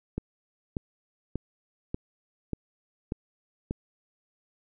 click train, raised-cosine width 3 ms, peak -17 dBFS, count 7, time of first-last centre 0.18-3.709 s, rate 1.7 Hz, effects none

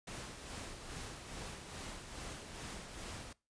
pink noise with tremolo, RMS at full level -45 dBFS, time 0.07-3.33 s, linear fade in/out 5 ms, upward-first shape sine, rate 2.4 Hz, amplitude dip 45%, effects noise-tail reverb RT60 0.3 s tail -23 dB re dry + resampled to 22050 Hz

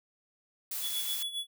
blue noise, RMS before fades -36 dBFS, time 0.71-1.23 s, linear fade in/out 5 ms
square tone with tremolo, 3400 Hz, G#7, 40 cents sharp, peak -32 dBFS, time 0.81-1.47 s, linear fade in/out 50 ms, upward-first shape sine, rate 7.4 Hz, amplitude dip 70%
effects none

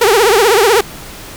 sawtooth tone with vibrato, 431.2 Hz, A4, 35 cents flat, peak -3 dBFS, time 0.01-0.81 s, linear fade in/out 5 ms, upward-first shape triangle, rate 16 Hz, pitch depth 250 cents each way, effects pink hiss -31 dBFS RMS until 1.36 s

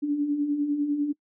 sine beating tone pair, 282.5 / 292.5 Hz, C#4 / D4, +33 / -7 cents, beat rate 10 Hz, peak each -32 / -23 dBFS, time 0.02-1.13 s, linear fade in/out 20 ms, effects noise-tail reverb RT60 0.1 s tail -23 dB re dry

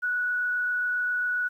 sine tone with frequency modulation, 1471 Hz, F#6, 11 cents flat, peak -24 dBFS, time 0.02-1.49 s, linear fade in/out 20 ms, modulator 27.4 Hz, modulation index 0.46, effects 10-bit

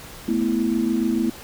sine chord, A suspended second, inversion none, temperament equal, 220 / 246.9 / 329.6 Hz, A3 / B3 / E4, 0 / 0 / 0 cents, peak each -23 dBFS, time 0.28-1.3 s, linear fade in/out 5 ms, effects pink hiss -40 dBFS RMS until 1.43 s

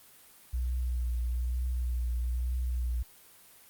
sine tone with vibrato, 61.1 Hz, B1, 18 cents flat, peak -28 dBFS, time 0.53-3.03 s, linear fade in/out 10 ms, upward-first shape triangle, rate 1.1 Hz, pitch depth 42 cents each way, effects white hiss -56 dBFS RMS until 3.69 s + Opus 32 kbps

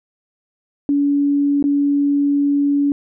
sine tone with dropouts, 284.8 Hz, C#4, 47 cents sharp, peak -13 dBFS, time 0.89-2.92 s, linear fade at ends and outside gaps 1 ms, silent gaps 1.626-1.64 s, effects none

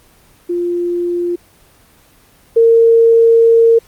sine tone pair in turn, 349.2 / 458.6 Hz, F4 / A#4, 0 / -28 cents, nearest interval perfect fourth, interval 472 cents, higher second, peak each -14 / -5 dBFS, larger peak second, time 0.49-1.36 / 2.56-3.79 s, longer second, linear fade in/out 10 ms, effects pink hiss -48 dBFS RMS until 3.87 s + Opus 24 kbps

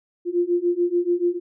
sine beating tone pair, 346.4 / 353.3 Hz, F4 / F4, -14 / +20 cents, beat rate 6.9 Hz, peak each -22 / -21 dBFS, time 0.25-1.4 s, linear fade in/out 50 ms, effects none

